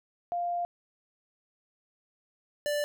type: tone pair in turn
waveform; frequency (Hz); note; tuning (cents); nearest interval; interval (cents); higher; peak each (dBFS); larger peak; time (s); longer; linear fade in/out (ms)
sine / square; 698.5 / 587.4; F5 / D5; 0 / 0; minor third; 300; first; -28 / -28; neither; 0.32-0.65 / 2.66-2.84; first; 0
effects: none